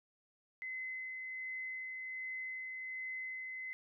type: tone with tremolo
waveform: sine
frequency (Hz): 2043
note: C7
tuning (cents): -42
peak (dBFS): -39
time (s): 0.62-3.73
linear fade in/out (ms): 0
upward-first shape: sine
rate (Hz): 1.3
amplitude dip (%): 25
effects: none